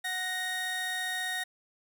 30% pulse tone pair together, 738.6 / 1864 Hz, F#5 / A#6, -3 / -1 cents, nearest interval octave + major third, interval 1602 cents, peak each -36 / -29 dBFS, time 0.04-1.44 s, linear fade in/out 10 ms, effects none

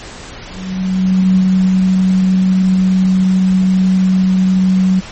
sine tone with ADSR envelope, 187.1 Hz, F#3, 20 cents sharp, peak -6 dBFS, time 0.49-5.01 s, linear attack 860 ms, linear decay 70 ms, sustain -2 dB, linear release 23 ms, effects pink hiss -31 dBFS RMS until 5.11 s + MP3 32 kbps

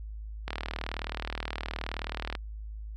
click train, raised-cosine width 0.3 ms, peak -17 dBFS, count 74, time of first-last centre 0.48-2.352 s, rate 39 Hz, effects added 53 Hz sine -37 dBFS peak until 2.96 s

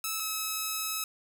5% pulse tone pair in turn, 1304 / 1289.8 Hz, E6 / E6, -19 / -38 cents, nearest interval unison, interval 19 cents, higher first, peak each -19 dBFS, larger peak neither, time 0.04-0.2 / 0.2-1.04 s, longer second, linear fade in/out 2 ms, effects none

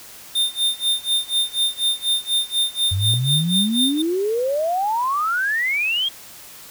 square tone with tremolo, 3624 Hz, A#7, 50 cents flat, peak -16 dBFS, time 0.35-4.02 s, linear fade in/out 5 ms, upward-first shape sine, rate 4.1 Hz, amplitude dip 95%
sine exponential sweep, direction up, 90.7 to 3304 Hz, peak -18 dBFS, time 2.91-6.09 s, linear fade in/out 10 ms
click, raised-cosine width 2 ms, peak -22 dBFS, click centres 3.137 s
effects white hiss -41 dBFS RMS until 6.7 s

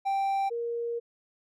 triangle / sine tone pair in turn, 784 / 469.4 Hz, G5 / A#4, 0 / +12 cents, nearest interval major sixth, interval 888 cents, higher first, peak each -23 / -29 dBFS, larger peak first, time 0.05-0.5 / 0.5-1 s, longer second, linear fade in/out 20 ms, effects none

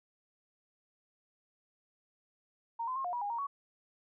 sine tone with pitch steps, 925 / 1025 / 1072 / 713 / 966 / 816 / 934 / 1119 Hz, A#5 / C6 / C6 / F5 / B5 / G#5 / A#5 / C#6, -14 / -36 / +42 / +36 / -39 / -31 / +3 / +16 cents, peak -33 dBFS, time 2.79-3.47 s, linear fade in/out 10 ms, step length 85 ms, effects none

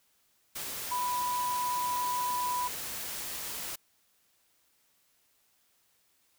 sine tone in noise, 987.8 Hz, B5, in tune, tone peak -29 dBFS, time 0.91-2.68 s, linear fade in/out 10 ms, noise white, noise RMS -38 dBFS, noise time 0.55-3.76 s, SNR +6 dB, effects white hiss -70 dBFS RMS until 6.38 s

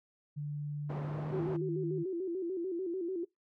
sine tone with pitch glide, 146.83 to 155.02 Hz, D3 to D#3, 0 to -6 cents, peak -35 dBFS, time 0.36-2.04 s, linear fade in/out 20 ms, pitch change +94 cents, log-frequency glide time 0.97-1.5 s
pink band-pass noise, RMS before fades -43 dBFS, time 0.89-1.57 s, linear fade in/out 10 ms, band 150 to 910 Hz, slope 12 dB/octave
sine tone with vibrato, 358.3 Hz, F4, 44 cents sharp, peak -33 dBFS, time 1.32-3.25 s, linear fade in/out 10 ms, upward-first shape square, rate 6.8 Hz, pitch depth 94 cents each way
effects noise-tail reverb RT60 0.2 s tail -26 dB re dry

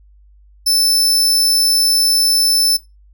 sawtooth tone, 5280 Hz, E8, 2 cents sharp, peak -9 dBFS, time 0.66-2.77 s, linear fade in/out 10 ms, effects noise-tail reverb RT60 0.2 s tail -18 dB re dry + added 50 Hz sine -44 dBFS peak until 3.13 s

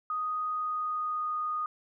sine tone with pitch glide, 1245 to 1234.3 Hz, D#6 to D#6, +1 to -14 cents, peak -29 dBFS, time 0.1-1.66 s, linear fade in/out 2 ms, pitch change -15 cents, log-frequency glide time 0.49-1.36 s, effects none

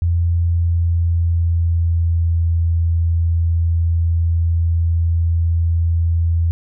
sine tone with pitch glide, 85.2 to 83.59 Hz, F2 to E2, -42 to +25 cents, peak -13 dBFS, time 0.02-6.51 s, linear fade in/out 0 ms, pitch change -33 cents, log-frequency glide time 0.34-2.47 s, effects none

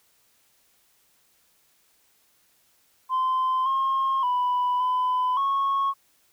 sine tone with pitch steps, 1034 / 1072 / 990 / 1006 / 1099 Hz, C6 / C6 / B5 / B5 / C#6, -21 / +42 / +4 / +32 / -15 cents, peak -19 dBFS, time 3.09-5.94 s, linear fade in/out 50 ms, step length 570 ms, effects tanh soft clip ceiling -19 dBFS + white hiss -64 dBFS RMS until 6.32 s

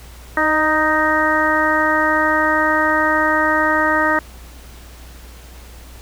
harmonic tone with a mistuned harmonic, 311.1 Hz, D#4, in tune, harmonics 1 / 2 / 3 / 4 / 5 / 6, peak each -22 / -21 / -21 / -20 / -21 / -19 dBFS, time 0.37-4.19 s, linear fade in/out 2 ms, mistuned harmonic 2, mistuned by -19 cents, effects added 60 Hz sine -37 dBFS peak until 6.01 s + pink hiss -43 dBFS RMS until 6.01 s

